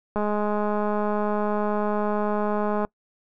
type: click train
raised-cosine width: 1 ms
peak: -13 dBFS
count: 563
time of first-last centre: 0.16-2.849 s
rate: 209 Hz
effects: noise-tail reverb RT60 0.1 s tail -24 dB re dry